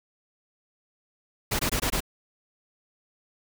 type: noise bursts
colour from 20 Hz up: pink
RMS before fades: -26 dBFS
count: 5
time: 1.51-2.005 s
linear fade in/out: 10 ms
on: 83 ms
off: 20 ms
effects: none